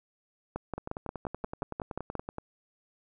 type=two click trains; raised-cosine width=1 ms; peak=-22 / -19 dBFS; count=18 / 10; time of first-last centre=0.78-2.384 / 0.56-2.153 s; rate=10.6 / 5.65 Hz; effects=none